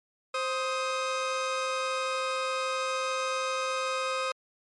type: tone pair together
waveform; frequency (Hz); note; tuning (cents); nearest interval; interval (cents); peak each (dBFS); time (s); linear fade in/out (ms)
sawtooth; 524 / 1257.5; C5 / D#6; +2 / +18; octave + minor third; 1516; -27; 0.34-4.32; 5
effects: low-pass 7000 Hz 12 dB/octave + MP3 48 kbps